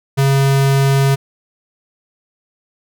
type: tone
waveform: square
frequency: 137 Hz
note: C#3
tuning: 20 cents flat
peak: -11 dBFS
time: 0.17-1.16 s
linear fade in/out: 20 ms
effects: none